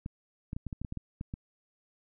clicks, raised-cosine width 5 ms, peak -24 dBFS, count 11, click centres 0.061 / 0.531 / 0.565 / 0.667 / 0.728 / 0.816 / 0.848 / 0.924 / 0.973 / 1.211 / 1.339 s, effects none

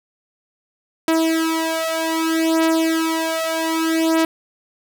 sawtooth beating tone pair, 323.9 / 324.54 Hz, E4 / E4, -30 / -27 cents, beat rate 0.64 Hz, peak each -16 dBFS, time 1.08-4.25 s, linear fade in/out 2 ms, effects none

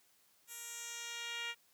10% pulse tone with band-pass filter sweep, 470 Hz, A#4, 14 cents sharp, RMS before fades -44 dBFS, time 0.47-1.55 s, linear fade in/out 50 ms, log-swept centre 11000 to 2700 Hz, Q 1.4, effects white hiss -70 dBFS RMS until 1.73 s + high-pass 100 Hz 12 dB/octave

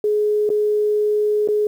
sine tone with dropouts, 420.7 Hz, G#4, 22 cents sharp, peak -15 dBFS, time 0.04-1.67 s, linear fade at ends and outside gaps 2 ms, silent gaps 0.492-0.501 / 1.476-1.486 s, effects 8-bit

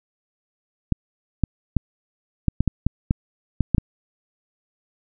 clicks, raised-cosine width 5 ms, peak -5 dBFS, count 11, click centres 0.923 / 1.437 / 1.767 / 2.483 / 2.606 / 2.677 / 2.866 / 3.109 / 3.607 / 3.747 / 3.782 s, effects none

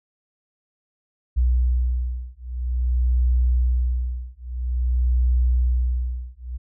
sine beating tone pair, 61.4 / 61.9 Hz, B1 / B1, -9 / +5 cents, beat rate 0.5 Hz, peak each -21 dBFS, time 1.36-6.58 s, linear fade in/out 20 ms, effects none

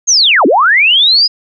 sine linear two-way sweep, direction down then up, 6630 to 231.5 to 5050 Hz, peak -5 dBFS, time 0.07-1.28 s, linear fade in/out 20 ms, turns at 0.46 s, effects none

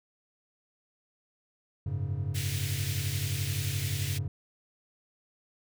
triangle chord, F# suspended second, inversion none, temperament just, 92.5 / 104.06 / 138.75 Hz, F#2 / G#2 / C#3, 0 / +4 / +2 cents, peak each -32 dBFS, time 1.86-4.28 s, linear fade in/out 5 ms
pink high-pass noise, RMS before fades -38 dBFS, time 2.34-4.19 s, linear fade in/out 20 ms, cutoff 2000 Hz, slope 24 dB/octave
effects none

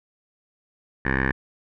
10% pulse tone with low-pass filter, 66.3 Hz, C2, 23 cents sharp, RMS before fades -23 dBFS, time 1.05-1.32 s, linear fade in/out 5 ms, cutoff 1800 Hz, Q 8.6, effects none

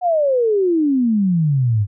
sine exponential sweep, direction down, 740 to 98 Hz, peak -13 dBFS, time 0.01-1.87 s, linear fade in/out 50 ms, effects none

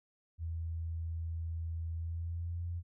sine tone with pitch glide, 82.41 to 86.21 Hz, E2 to F2, 0 to -22 cents, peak -35 dBFS, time 0.38-2.83 s, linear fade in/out 50 ms, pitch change +78 cents, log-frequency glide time 1.94-2.65 s, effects none

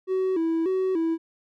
triangle tone with vibrato, 351 Hz, F4, 9 cents sharp, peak -19 dBFS, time 0.07-1.18 s, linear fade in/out 50 ms, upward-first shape square, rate 1.7 Hz, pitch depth 120 cents each way, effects tanh soft clip ceiling -15 dBFS

